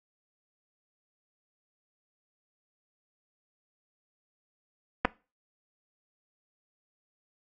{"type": "clicks", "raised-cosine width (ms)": 0.5, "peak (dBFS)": -8, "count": 2, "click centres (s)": [5.049, 5.053], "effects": ["noise-tail reverb RT60 0.3 s tail -21 dB re dry", "AAC 48 kbps"]}